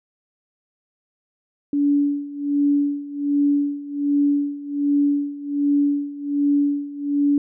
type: tone with tremolo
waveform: sine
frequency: 286.7 Hz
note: D4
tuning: 42 cents flat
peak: -14 dBFS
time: 1.73-7.38 s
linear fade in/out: 2 ms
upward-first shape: sine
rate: 1.3 Hz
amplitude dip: 85%
effects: none